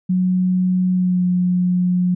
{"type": "tone with pitch glide", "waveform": "sine", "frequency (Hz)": [183.4, 179.94], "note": ["F#3", "F#3"], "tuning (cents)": [-15, -48], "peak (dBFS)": -14, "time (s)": [0.09, 2.15], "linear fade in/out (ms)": 10, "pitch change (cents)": -33, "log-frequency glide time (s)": [0.92, 1.25], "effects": []}